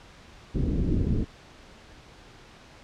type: low-pass noise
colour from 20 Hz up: pink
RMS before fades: -25 dBFS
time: 0.54-1.25 s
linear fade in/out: 20 ms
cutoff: 340 Hz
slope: 24 dB/octave
effects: pink hiss -50 dBFS RMS until 2.83 s + low-pass 5000 Hz 12 dB/octave